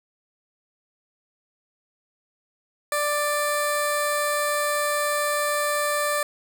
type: tone with notch filter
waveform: 10% pulse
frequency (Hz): 589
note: D5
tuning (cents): +5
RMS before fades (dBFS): -24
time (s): 2.92-6.23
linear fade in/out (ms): 2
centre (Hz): 3000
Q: 1
effects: none